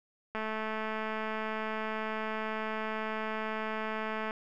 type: click train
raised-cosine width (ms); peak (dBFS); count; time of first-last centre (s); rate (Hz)
0.5; -21; 864; 0.35-4.309; 218
effects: none